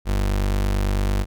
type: tone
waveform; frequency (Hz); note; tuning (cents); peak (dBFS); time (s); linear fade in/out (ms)
35% pulse; 49; G1; 0; -17; 0.05-1.26; 50
effects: none